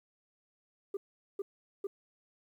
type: tone bursts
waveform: sine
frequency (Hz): 397.7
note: G4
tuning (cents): +25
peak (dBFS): -30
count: 3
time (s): 0.94-1.87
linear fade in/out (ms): 5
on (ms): 30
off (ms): 420
effects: tanh soft clip ceiling -31 dBFS + 11-bit